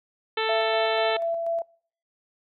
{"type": "harmonic tone", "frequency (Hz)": 441.9, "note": "A4", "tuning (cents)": 7, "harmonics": [1, 2, 3, 4, 5, 6, 7, 8, 9], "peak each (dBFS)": [-27, -30, -32, -33, -34, -35, -35, -36, -37], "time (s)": [0.37, 1.17], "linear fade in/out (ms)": 5}
{"type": "tone with tremolo", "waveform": "sine", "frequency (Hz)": 670, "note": "E5", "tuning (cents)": 28, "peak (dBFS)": -23, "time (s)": [0.49, 1.62], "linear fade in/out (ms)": 2, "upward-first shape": "square", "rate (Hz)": 4.1, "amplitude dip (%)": 30}
{"effects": ["noise-tail reverb RT60 0.5 s tail -25 dB re dry"]}